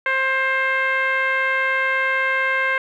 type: tone with low-pass filter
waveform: 10% pulse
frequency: 529 Hz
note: C5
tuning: 19 cents sharp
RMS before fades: -20 dBFS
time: 0.06-2.78 s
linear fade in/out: 2 ms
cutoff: 1900 Hz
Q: 3.4
effects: none